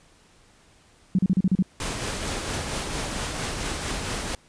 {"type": "tone bursts", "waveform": "sine", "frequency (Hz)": 186.5, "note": "F#3", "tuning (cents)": 14, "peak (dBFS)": -16, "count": 7, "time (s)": [1.15, 1.625], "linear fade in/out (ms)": 2, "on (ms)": 37, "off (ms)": 36}
{"type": "noise with tremolo", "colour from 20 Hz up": "pink", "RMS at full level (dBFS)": -28, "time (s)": [1.8, 4.35], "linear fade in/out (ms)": 2, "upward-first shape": "triangle", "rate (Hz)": 4.4, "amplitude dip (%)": 35}
{"effects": ["pink hiss -57 dBFS RMS until 4.48 s", "resampled to 22050 Hz"]}